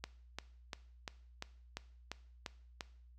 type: click train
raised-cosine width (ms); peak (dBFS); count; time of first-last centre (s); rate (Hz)
0.2; -23; 9; 0.04-2.808; 2.89
effects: noise-tail reverb RT60 0.6 s tail -18 dB re dry + added 60 Hz sine -57 dBFS peak until 3.18 s